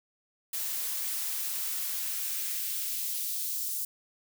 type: noise with high-pass filter sweep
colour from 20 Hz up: blue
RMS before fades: -33 dBFS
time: 0.53-3.85 s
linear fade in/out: 5 ms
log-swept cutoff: 270 to 5700 Hz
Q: 0.85
effects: none